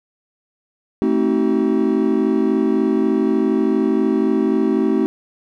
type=chord; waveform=triangle; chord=A diminished seventh; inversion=none; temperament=just; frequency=220 / 264 / 316.8 / 380.2 Hz; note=A3 / C4 / Eb4 / Gb4; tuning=0 / +16 / +31 / +47 cents; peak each=-18 dBFS; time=1.02-5.06 s; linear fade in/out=0 ms; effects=none